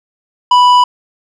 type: tone with tanh clipping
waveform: sine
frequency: 987.8 Hz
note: B5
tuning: in tune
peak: -6 dBFS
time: 0.51-0.84 s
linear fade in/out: 5 ms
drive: 10 dB
effects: none